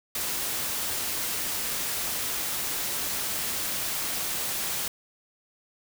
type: noise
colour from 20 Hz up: white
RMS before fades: -30 dBFS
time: 0.15-4.88 s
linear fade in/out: 2 ms
effects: none

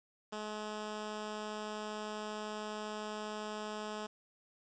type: tone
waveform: 10% pulse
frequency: 212.6 Hz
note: G#3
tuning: 41 cents sharp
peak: -31 dBFS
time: 0.32-4.07 s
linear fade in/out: 10 ms
effects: resampled to 16000 Hz + 10-bit

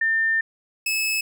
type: tone pair in turn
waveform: sine / sawtooth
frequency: 1800 / 2596 Hz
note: A6 / E7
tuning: +39 / -27 cents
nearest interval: tritone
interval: 634 cents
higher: second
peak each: -18 dBFS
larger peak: neither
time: 0.01-0.41 / 0.86-1.21 s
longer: first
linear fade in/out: 5 ms
effects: none

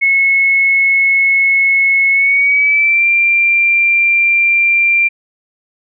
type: tone with pitch glide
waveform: sine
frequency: 2188 to 2372 Hz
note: C#7 to D7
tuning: -23 to +17 cents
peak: -8 dBFS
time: 0.01-5.09 s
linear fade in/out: 20 ms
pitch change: +140 cents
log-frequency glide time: 2.11-3.08 s
effects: none

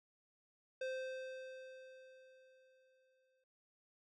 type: tone with exponential decay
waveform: square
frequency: 520 Hz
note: C5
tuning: 11 cents flat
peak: -39 dBFS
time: 0.81-3.44 s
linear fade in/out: 5 ms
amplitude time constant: 570 ms
effects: noise-tail reverb RT60 0.1 s tail -23 dB re dry + low-pass 4000 Hz 12 dB/octave

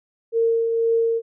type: tone with tremolo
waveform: sine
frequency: 458 Hz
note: A#4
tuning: 31 cents flat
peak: -15 dBFS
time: 0.32-1.22 s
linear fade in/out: 50 ms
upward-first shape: triangle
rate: 2 Hz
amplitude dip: 40%
effects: none

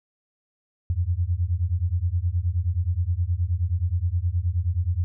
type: beating tone pair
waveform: sine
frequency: 83.2 / 92.7 Hz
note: E2 / F#2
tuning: +17 / +4 cents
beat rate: 9.5 Hz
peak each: -24 dBFS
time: 0.9-5.04 s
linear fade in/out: 0 ms
effects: none

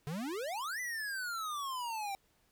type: exponential two-way sweep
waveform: square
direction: up then down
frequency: 139.3 to 2020 to 772 Hz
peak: -37 dBFS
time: 0.07-2.15 s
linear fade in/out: 0 ms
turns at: 0.8 s
effects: pink hiss -72 dBFS RMS until 2.51 s

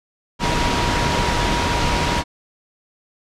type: tone in noise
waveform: sine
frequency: 955 Hz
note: A#5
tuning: 42 cents sharp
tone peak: -24 dBFS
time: 0.39-2.24 s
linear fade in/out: 50 ms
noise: pink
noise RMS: -19 dBFS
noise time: 0.39-2.24 s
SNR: -8 dB
effects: low-pass 5000 Hz 12 dB/octave

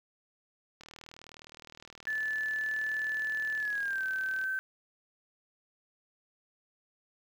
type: click train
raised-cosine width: 0.2 ms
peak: -31 dBFS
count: 144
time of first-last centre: 0.81-4.439 s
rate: 39.4 Hz
type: tone with pitch glide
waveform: sine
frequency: 1741 to 1542.1 Hz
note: A6 to G6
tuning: -19 to -29 cents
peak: -30 dBFS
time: 2.07-4.59 s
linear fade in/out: 0 ms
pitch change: -210 cents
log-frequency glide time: 3.58-4.04 s
effects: 9-bit

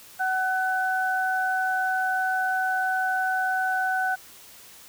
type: tone pair together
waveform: sine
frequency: 750.5 / 1501 Hz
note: F#5 / F#6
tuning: +24 / +24 cents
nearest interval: octave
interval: 1200 cents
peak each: -25 dBFS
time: 0.19-4.16 s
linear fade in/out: 20 ms
effects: white hiss -48 dBFS RMS until 4.88 s

